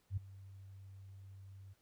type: tone with ADSR envelope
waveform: sine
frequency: 96.9 Hz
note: G2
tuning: 20 cents flat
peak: -32 dBFS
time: 0.1-1.74 s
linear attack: 70 ms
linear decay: 10 ms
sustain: -19 dB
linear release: 17 ms
effects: pink hiss -75 dBFS RMS until 1.81 s